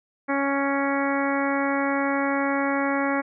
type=harmonic tone; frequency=277.8 Hz; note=C#4; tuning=4 cents sharp; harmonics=1 / 2 / 3 / 4 / 5 / 6 / 7 / 8; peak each=-25 / -28 / -30 / -31 / -32 / -33 / -33 / -34 dBFS; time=0.28-3.22 s; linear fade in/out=20 ms; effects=none